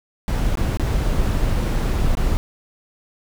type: noise with dropouts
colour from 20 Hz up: brown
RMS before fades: -19 dBFS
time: 0.28-2.37 s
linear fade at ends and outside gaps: 0 ms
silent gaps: 0.554-0.573 / 0.772-0.797 / 2.152-2.171 s
effects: none